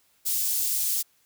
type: high-pass noise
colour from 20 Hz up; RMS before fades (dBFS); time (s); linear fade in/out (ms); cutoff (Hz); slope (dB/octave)
white; -26; 0.25-1.03; 20; 5900; 12
effects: white hiss -65 dBFS RMS until 1.25 s